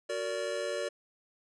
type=chord; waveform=square; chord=Gb augmented; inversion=none; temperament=just; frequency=370 / 462.5 / 578.1 Hz; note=Gb4 / Bb4 / D5; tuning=0 / -14 / -27 cents; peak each=-40 / -38 / -35 dBFS; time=0.09-0.89 s; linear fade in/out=10 ms; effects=resampled to 22050 Hz